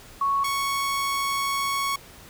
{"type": "tone pair in turn", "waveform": ["sine", "sawtooth"], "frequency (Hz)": [1108.7, 1108.7], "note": ["C#6", "C#6"], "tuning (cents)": [0, 0], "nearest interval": "unison", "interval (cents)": 0, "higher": "neither", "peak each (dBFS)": -20, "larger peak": "neither", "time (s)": [[0.21, 0.44], [0.44, 1.96]], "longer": "second", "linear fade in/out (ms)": 5, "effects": ["pink hiss -47 dBFS RMS until 2.29 s"]}